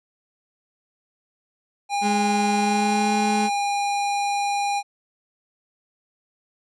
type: tone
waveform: square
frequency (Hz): 810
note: G#5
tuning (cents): -43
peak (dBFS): -22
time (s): 1.89-4.83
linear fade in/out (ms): 50
type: tone with pitch glide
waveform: 35% pulse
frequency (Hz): 207.7 to 212.2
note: G#3 to G#3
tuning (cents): 0 to +38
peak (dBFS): -20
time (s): 2.01-3.5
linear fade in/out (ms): 50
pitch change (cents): +38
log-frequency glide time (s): 2.56-3.13
effects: resampled to 22050 Hz